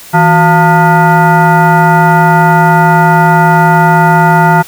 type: tone with frequency modulation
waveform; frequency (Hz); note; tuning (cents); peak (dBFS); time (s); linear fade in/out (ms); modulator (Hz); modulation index
sine; 367.6; F#4; -11; -3; 0.13-4.63; 20; 530; 2
effects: white hiss -32 dBFS RMS until 4.67 s